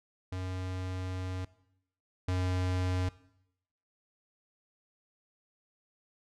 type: tone pair in turn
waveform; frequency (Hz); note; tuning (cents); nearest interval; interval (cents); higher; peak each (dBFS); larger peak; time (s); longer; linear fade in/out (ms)
square; 92.5 / 91.65; F#2 / F#2; 0 / -16; unison; 16; first; -35 / -29; second; 0.32-1.45 / 2.28-3.09; first; 5
effects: noise-tail reverb RT60 0.8 s tail -19 dB re dry + low-pass 7000 Hz 12 dB/octave